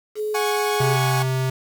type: tone with pitch glide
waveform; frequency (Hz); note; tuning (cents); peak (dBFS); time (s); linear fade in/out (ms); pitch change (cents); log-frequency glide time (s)
sine; 425.4 to 418.6; G#4 to G#4; +42 to +14; -22; 0.15-0.98; 50; -28; 0.34-0.47
type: chord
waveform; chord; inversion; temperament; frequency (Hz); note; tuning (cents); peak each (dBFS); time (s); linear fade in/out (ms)
sawtooth; F# suspended second; none; equal with one note detuned; 733.6 / 830.6 / 1108.7; F#5 / G#5 / C#6; -15 / 0 / 0; -24 / -22 / -23; 0.34-1.23; 10
type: tone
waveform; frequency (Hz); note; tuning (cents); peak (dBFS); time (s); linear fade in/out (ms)
square; 130.6; C3; -3; -20; 0.8-1.5; 5
effects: 7-bit